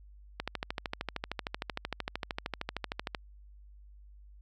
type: click train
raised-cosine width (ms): 0.3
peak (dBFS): -17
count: 37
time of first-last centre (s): 0.4-3.148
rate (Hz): 13.1
effects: added 50 Hz sine -51 dBFS peak until 4.41 s